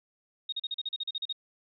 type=tone bursts; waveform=sine; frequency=3729 Hz; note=A#7; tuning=in tune; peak=-30 dBFS; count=12; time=0.49-1.327 s; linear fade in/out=5 ms; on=34 ms; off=39 ms; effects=none